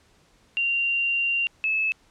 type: tone pair in turn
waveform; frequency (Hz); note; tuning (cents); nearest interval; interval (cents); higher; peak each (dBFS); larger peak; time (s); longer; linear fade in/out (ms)
sine; 2770 / 2603; F7 / E7; -15 / -22; minor second; 107; first; -21; neither; 0.57-1.47 / 1.64-1.92; first; 0
effects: pink hiss -60 dBFS RMS until 2.1 s + low-pass 8000 Hz 12 dB/octave